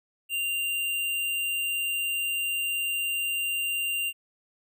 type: tone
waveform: square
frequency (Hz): 2783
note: F7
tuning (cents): -7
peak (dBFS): -27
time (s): 0.29-4.13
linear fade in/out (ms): 50
effects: none